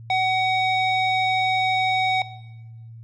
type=tone with low-pass filter; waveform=square; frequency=751 Hz; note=F#5; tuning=26 cents sharp; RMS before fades=-21 dBFS; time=0.1-2.22 s; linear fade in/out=2 ms; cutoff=3200 Hz; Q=2.8; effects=noise-tail reverb RT60 1.0 s tail -17 dB re dry + added 114 Hz sine -38 dBFS peak until 3.03 s